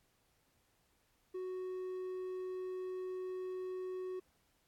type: tone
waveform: triangle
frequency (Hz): 370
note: F#4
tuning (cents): 0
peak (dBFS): -37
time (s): 1.34-4.2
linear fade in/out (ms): 10
effects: pink hiss -75 dBFS RMS until 4.67 s + AAC 64 kbps